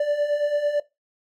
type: beating tone pair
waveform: triangle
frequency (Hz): 579 / 588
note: D5 / D5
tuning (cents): -25 / +2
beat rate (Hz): 9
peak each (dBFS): -25 / -19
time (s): 0-0.8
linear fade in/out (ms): 5
effects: noise-tail reverb RT60 0.2 s tail -18 dB re dry